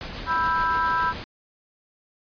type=noise with tremolo; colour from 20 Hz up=pink; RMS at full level=-33 dBFS; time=0.01-1.24 s; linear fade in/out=0 ms; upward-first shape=triangle; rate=7.1 Hz; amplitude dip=35%
type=chord; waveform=sine; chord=E minor; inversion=second; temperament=just; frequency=988.9 / 1318.5 / 1582.2 Hz; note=B5 / E6 / G6; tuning=+2 / 0 / +16 cents; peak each=-23 / -25 / -27 dBFS; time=0.26-1.14 s; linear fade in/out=50 ms
effects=resampled to 11025 Hz